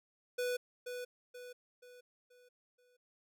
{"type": "tone with echo", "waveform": "square", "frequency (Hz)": 493.9, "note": "B4", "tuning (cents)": 0, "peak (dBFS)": -34, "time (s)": [0.38, 0.57], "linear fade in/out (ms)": 10, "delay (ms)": 480, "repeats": 5, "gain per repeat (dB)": -7, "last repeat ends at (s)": 2.97, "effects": []}